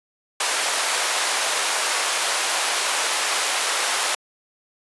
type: high-pass noise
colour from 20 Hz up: pink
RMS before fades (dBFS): -22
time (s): 0.4-4.15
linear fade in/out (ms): 5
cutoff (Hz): 700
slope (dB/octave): 12
effects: high-pass 400 Hz 12 dB/octave + resampled to 24000 Hz